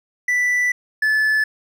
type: tone pair in turn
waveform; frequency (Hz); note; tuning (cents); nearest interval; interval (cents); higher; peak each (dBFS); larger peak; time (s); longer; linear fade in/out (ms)
triangle; 1975.5 / 1733.9; B6 / A6; 0 / -26; major second; 226; first; -14 / -13; second; 0.28-0.72 / 1.02-1.44; first; 5
effects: none